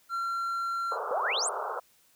triangle tone, 1368 Hz, F6, 36 cents flat, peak -27 dBFS, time 0.09-0.98 s, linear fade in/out 50 ms
white band-pass noise, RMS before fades -34 dBFS, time 0.91-1.8 s, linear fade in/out 10 ms, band 400 to 1400 Hz, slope 96 dB/octave
sine exponential sweep, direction up, 459.7 to 9330 Hz, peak -27 dBFS, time 1.11-1.49 s, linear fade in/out 2 ms
effects white hiss -64 dBFS RMS until 2.15 s

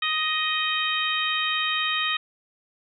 harmonic tone, 624 Hz, D#5, 5 cents sharp, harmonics 2 / 3 / 4 / 5 / 6, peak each -29 / -29 / -29 / -29 / -29 dBFS, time 0.02-2.17 s, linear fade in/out 5 ms, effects none

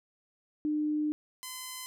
sine / 5% pulse tone pair in turn, 301.8 / 1023.4 Hz, D4 / C6, +47 / -39 cents, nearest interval octave + major sixth, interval 2114 cents, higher second, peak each -27 dBFS, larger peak neither, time 0.65-1.12 / 1.43-1.86 s, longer first, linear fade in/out 0 ms, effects none

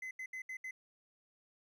triangle tone bursts at uneven times, 2040 Hz, C7, 44 cents flat, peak -39 dBFS, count 5, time 0.02-0.11 / 0.19-0.26 / 0.33-0.42 / 0.49-0.57 / 0.64-0.71 s, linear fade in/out 5 ms, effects none

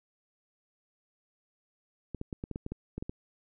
clicks, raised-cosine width 3 ms, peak -23 dBFS, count 11, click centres 2.147 / 2.214 / 2.328 / 2.439 / 2.513 / 2.559 / 2.664 / 2.72 / 2.98 / 3.025 / 3.095 s, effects none

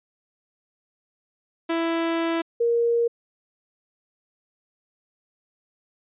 sawtooth / sine tone pair in turn, 331.6 / 469 Hz, E4 / A#4, +10 / +11 cents, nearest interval tritone, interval 601 cents, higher second, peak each -18 dBFS, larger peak neither, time 1.69-2.42 / 2.6-3.08 s, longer first, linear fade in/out 10 ms, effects resampled to 8000 Hz

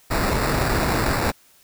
pink noise with sample-and-hold, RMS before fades -21 dBFS, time 0.1-1.32 s, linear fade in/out 20 ms, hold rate 3150 Hz, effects white hiss -55 dBFS RMS until 1.63 s

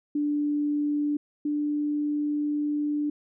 sine tone pair in turn, 293.7 / 295.3 Hz, D4 / D4, 0 / +10 cents, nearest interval unison, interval 10 cents, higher second, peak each -23 / -24 dBFS, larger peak first, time 0.15-1.17 / 1.45-3.1 s, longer second, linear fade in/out 5 ms, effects none

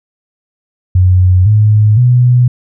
sine tone with pitch steps, 91.6 / 106.44 / 123.69 Hz, F#2 / G#2 / B2, -17 / +43 / +3 cents, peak -4 dBFS, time 0.95-2.48 s, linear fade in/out 5 ms, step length 510 ms, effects none

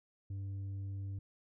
sine tone with tanh clipping, 98 Hz, G2, in tune, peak -39 dBFS, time 0.3-1.19 s, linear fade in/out 5 ms, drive 4 dB, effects none

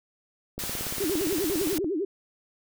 click train, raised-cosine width 2 ms, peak -23 dBFS, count 23, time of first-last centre 0.58-1.844 s, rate 17.4 Hz
white noise, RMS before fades -33 dBFS, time 0.59-1.78 s, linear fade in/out 0 ms
sine tone with vibrato, 349.2 Hz, F4, in tune, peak -25 dBFS, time 1-2.05 s, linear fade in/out 5 ms, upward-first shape sine, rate 10 Hz, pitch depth 280 cents each way
effects none

